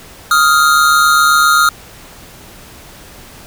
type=tone pair together; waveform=square; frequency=1250.5 / 1398 Hz; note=D#6 / F6; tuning=+8 / +1 cents; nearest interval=major second; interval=193 cents; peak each=-11 dBFS; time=0.31-1.69 s; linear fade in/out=2 ms; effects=pink hiss -37 dBFS RMS until 3.46 s